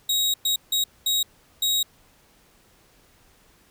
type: tone bursts at uneven times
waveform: sawtooth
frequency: 3800 Hz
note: A#7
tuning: 33 cents sharp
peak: -17 dBFS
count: 5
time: 0.09-0.34 / 0.45-0.56 / 0.72-0.84 / 1.06-1.23 / 1.62-1.83 s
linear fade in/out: 5 ms
effects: pink hiss -58 dBFS RMS until 3.7 s